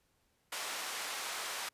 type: band-pass noise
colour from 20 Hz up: pink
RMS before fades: -40 dBFS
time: 0.52-1.69 s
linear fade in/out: 5 ms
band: 810 to 11000 Hz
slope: 12 dB/octave
effects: pink hiss -75 dBFS RMS until 1.73 s + resampled to 32000 Hz